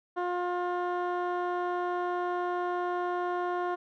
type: tone with low-pass filter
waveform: 15% pulse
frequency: 355.4 Hz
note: F4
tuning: 30 cents sharp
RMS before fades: -31 dBFS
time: 0.16-3.76 s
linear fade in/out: 20 ms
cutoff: 1300 Hz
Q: 0.76
effects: none